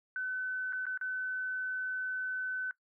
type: tone with dropouts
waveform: sine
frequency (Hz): 1513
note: F#6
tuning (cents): +38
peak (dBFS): -33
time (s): 0.16-2.71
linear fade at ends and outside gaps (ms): 1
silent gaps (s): 0.725-0.731 / 0.855-0.866 / 0.975-1.012
effects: noise-tail reverb RT60 0.1 s tail -19 dB re dry